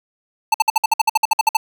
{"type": "tone bursts", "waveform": "square", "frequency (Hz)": 880, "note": "A5", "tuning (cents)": 0, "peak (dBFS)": -11, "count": 14, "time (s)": [0.52, 1.57], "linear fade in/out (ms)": 5, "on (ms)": 23, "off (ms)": 56, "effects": []}